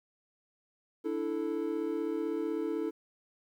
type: chord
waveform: triangle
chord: D suspended second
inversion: none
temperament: equal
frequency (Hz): 293.7 / 329.6 / 440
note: D4 / E4 / A4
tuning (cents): 0 / 0 / 0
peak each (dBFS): -35 / -32 / -33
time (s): 1.04-2.91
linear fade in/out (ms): 20
effects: 11-bit